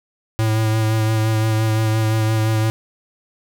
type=tone with vibrato; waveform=square; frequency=110 Hz; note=A2; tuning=in tune; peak=-16 dBFS; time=0.39-2.7 s; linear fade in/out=0 ms; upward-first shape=sine; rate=5.8 Hz; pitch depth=20 cents each way; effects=none